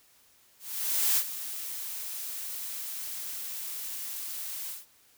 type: noise with ADSR envelope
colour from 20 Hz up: blue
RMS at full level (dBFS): -24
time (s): 0.59-4.86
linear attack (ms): 580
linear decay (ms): 64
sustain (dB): -13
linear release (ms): 170
effects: white hiss -62 dBFS RMS until 5.17 s